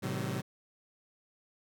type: chord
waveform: sawtooth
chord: A diminished seventh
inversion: none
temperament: just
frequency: 110 / 132 / 158.4 / 190.08 Hz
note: A2 / C3 / Eb3 / Gb3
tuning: 0 / +16 / +31 / +47 cents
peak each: -35 / -33 / -37 / -34 dBFS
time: 0.02-0.42 s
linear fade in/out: 20 ms
effects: none